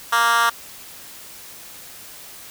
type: tone with high-pass filter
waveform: 10% pulse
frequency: 232.9 Hz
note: A#3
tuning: 1 cent flat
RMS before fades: -17 dBFS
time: 0.12-0.5 s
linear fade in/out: 10 ms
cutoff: 1200 Hz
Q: 2.3
effects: white hiss -40 dBFS RMS until 2.5 s